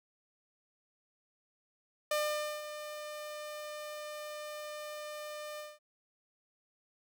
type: tone with ADSR envelope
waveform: sawtooth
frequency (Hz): 601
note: D5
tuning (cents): +40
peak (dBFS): -25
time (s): 2.11-5.79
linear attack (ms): 4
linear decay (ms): 500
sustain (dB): -12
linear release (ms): 200
effects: none